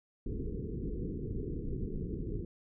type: low-pass noise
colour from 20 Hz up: pink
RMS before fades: -37 dBFS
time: 0.26-2.45 s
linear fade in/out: 5 ms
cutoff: 460 Hz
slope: 96 dB/octave
effects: none